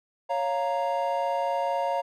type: chord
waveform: triangle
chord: Bb minor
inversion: first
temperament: equal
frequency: 554.4 / 698.5 / 932.3 Hz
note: Db5 / F5 / Bb5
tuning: 0 / 0 / 0 cents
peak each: -27 dBFS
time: 0.29-2.02 s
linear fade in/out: 20 ms
effects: none